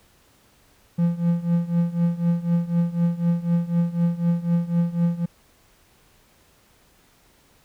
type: tone with tremolo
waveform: triangle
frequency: 171.1 Hz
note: F3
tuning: 35 cents flat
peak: -13 dBFS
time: 0.98-5.26 s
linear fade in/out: 10 ms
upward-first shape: triangle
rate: 4 Hz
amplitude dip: 90%
effects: pink hiss -58 dBFS RMS until 7.64 s